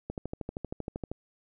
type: click train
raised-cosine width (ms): 2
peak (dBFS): -21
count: 14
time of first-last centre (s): 0.1-1.116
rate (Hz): 12.8
effects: none